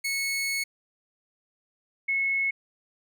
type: tone pair in turn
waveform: sawtooth / sine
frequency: 2200 / 2188 Hz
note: C#7 / C#7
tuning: -14 / -23 cents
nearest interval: unison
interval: 9 cents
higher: first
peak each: -23 dBFS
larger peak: neither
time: 0.04-0.64 / 2.08-2.51 s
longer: first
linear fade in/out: 10 ms
effects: none